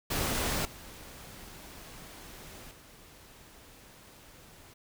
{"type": "noise with level steps", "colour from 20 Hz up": "pink", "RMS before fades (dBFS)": [-31, -48, -54], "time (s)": [0.1, 4.74], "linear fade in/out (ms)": 10, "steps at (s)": [0.65, 2.71], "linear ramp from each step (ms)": 2, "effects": []}